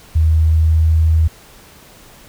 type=tone with pitch glide; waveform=sine; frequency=79.4 to 80.14 Hz; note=D#2 to E2; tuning=+36 to -48 cents; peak=-9 dBFS; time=0.15-1.28 s; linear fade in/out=10 ms; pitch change=+16 cents; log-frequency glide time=0.27-1.04 s; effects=pink hiss -43 dBFS RMS until 2.28 s